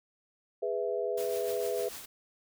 sine chord, E major, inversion first, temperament just, 412 / 494.4 / 659.3 Hz, G#4 / B4 / E5, -14 / +2 / 0 cents, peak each -33 / -33 / -35 dBFS, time 0.62-1.89 s, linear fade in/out 10 ms
white noise with tremolo, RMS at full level -42 dBFS, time 1.17-2.06 s, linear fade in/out 10 ms, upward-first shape triangle, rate 6.7 Hz, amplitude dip 50%
effects none

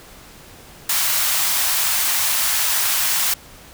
white high-pass noise, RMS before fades -19 dBFS, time 0.89-3.34 s, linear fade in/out 5 ms, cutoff 750 Hz, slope 24 dB/octave, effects pink hiss -43 dBFS RMS until 3.73 s

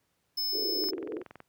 square tone, 5220 Hz, E8, 18 cents flat, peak -29 dBFS, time 0.37-0.91 s, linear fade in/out 10 ms
white band-pass noise, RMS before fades -36 dBFS, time 0.52-1.24 s, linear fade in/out 50 ms, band 320 to 430 Hz, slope 48 dB/octave
click train, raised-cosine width 0.5 ms, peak -30 dBFS, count 13, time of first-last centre 0.84-1.403 s, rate 21.3 Hz
effects pink hiss -75 dBFS RMS until 1.48 s + high-pass 80 Hz 12 dB/octave

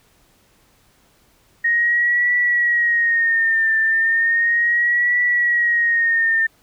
sine tone with vibrato, 1864.7 Hz, A#6, in tune, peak -14 dBFS, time 1.64-6.47 s, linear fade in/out 10 ms, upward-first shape triangle, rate 0.35 Hz, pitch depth 82 cents each way, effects pink hiss -57 dBFS RMS until 6.62 s

